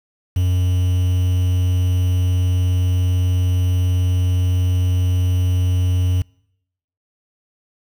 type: tone with quantisation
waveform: triangle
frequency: 90.7 Hz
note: F#2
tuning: 34 cents flat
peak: -12 dBFS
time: 0.36-6.22 s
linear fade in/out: 5 ms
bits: 6
effects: noise-tail reverb RT60 0.8 s tail -26 dB re dry